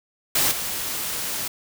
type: noise with level steps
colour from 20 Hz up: white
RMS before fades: -20 / -28 dBFS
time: 0.35-1.48 s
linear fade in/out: 5 ms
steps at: 0.51 s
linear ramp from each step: 10 ms
effects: none